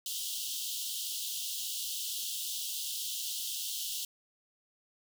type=high-pass noise; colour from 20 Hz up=pink; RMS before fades=-37 dBFS; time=0.06-4.05 s; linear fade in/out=2 ms; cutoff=2900 Hz; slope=96 dB/octave; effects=none